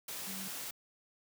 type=tone in noise; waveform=sine; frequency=192.1 Hz; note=G3; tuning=35 cents flat; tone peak=-45 dBFS; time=0.27-0.48 s; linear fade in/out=5 ms; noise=white; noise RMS=-42 dBFS; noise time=0.08-0.71 s; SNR=-6 dB; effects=high-pass 100 Hz 12 dB/octave